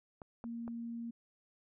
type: clicks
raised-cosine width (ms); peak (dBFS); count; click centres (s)
1; -33; 3; 0.218 / 0.441 / 0.679
type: tone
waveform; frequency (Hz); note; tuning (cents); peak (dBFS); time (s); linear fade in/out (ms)
sine; 233.1; A#3; 0; -39; 0.44-1.11; 10
effects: none